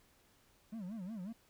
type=tone with vibrato; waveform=triangle; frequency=201.8 Hz; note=G#3; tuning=49 cents flat; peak=-39 dBFS; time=0.72-1.33 s; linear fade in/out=10 ms; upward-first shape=sine; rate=5.5 Hz; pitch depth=230 cents each way; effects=pink hiss -69 dBFS RMS until 1.49 s